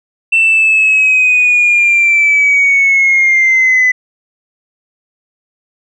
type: linear sweep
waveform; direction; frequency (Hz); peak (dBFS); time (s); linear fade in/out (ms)
sine; down; 2685 to 2000; -5; 0.32-3.92; 10
effects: tanh soft clip ceiling -3 dBFS